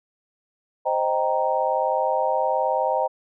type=chord; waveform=sine; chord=C minor seventh; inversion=none; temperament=equal; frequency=523.3 / 622.3 / 784 / 932.3 Hz; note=C5 / Eb5 / G5 / Bb5; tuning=0 / 0 / 0 / 0 cents; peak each=-25 dBFS; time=0.85-3.08 s; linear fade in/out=20 ms; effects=none